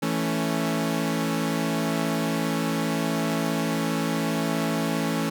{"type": "chord", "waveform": "sawtooth", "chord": "A major", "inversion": "second", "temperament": "equal", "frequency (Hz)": [164.81, 220, 277.2], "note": ["E3", "A3", "C#4"], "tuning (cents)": [0, 0, 0], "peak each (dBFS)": -24, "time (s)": [0.02, 5.3], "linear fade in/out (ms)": 10, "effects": []}